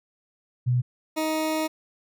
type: tone pair in turn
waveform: sine / 20% pulse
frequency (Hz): 123.9 / 313.9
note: B2 / D#4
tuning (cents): +6 / +15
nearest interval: octave + major third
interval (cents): 1609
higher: second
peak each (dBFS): -19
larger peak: neither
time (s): 0.66-0.82 / 1.16-1.68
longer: second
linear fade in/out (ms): 20
effects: none